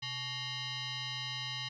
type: tone with frequency modulation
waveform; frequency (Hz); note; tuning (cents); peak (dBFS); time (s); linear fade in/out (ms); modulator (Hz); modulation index
sine; 128; C3; -38; -36; 0.02-1.69; 10; 991; 4.3
effects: 13-bit